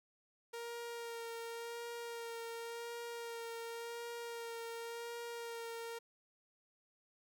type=tone with vibrato; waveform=sawtooth; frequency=466.2 Hz; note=A#4; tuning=in tune; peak=-39 dBFS; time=0.53-5.99 s; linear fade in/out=10 ms; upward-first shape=sine; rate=0.91 Hz; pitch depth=18 cents each way; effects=none